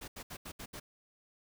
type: noise bursts at uneven times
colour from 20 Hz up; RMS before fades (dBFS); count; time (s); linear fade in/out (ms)
pink; -45; 6; 0.01-0.08 / 0.16-0.23 / 0.3-0.37 / 0.45-0.52 / 0.59-0.66 / 0.73-0.8; 10
effects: none